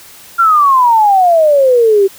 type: exponential sweep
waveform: sine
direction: down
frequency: 1396.9 to 381.6 Hz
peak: -5 dBFS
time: 0.38-2.08 s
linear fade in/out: 20 ms
effects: white hiss -37 dBFS RMS until 2.18 s